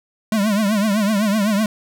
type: tone with vibrato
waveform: square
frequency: 208.6 Hz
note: G#3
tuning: 8 cents sharp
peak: -16 dBFS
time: 0.32-1.66 s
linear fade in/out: 2 ms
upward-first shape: triangle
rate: 7.9 Hz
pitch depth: 140 cents each way
effects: none